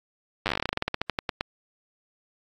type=slowing click train; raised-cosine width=0.3 ms; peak=-9 dBFS; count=23; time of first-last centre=0.46-1.409 s; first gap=9 ms; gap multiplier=1.13; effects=AAC 48 kbps